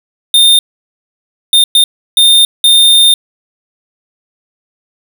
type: tone bursts at uneven times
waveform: square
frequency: 3631 Hz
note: A#7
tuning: 46 cents flat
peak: -4 dBFS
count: 5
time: 0.34-0.59 / 1.53-1.64 / 1.75-1.84 / 2.17-2.45 / 2.64-3.14 s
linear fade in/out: 2 ms
effects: none